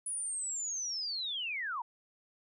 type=linear sweep; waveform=sine; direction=down; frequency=9960 to 880 Hz; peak=-34 dBFS; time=0.06-1.82 s; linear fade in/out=5 ms; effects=none